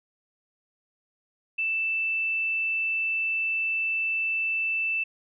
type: tone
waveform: sine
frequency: 2650 Hz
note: E7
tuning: 9 cents sharp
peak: -24 dBFS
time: 1.58-5.04 s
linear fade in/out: 10 ms
effects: none